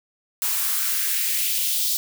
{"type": "noise with high-pass filter sweep", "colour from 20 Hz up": "blue", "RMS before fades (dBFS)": -23, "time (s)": [0.42, 1.97], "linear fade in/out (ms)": 0, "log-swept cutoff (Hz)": [910, 4100], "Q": 2, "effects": []}